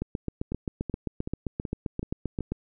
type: two click trains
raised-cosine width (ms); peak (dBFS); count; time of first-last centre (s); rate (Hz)
3; -16 / -19; 20 / 6; 0.02-2.52 / 0.52-2.407; 7.6 / 2.65
effects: none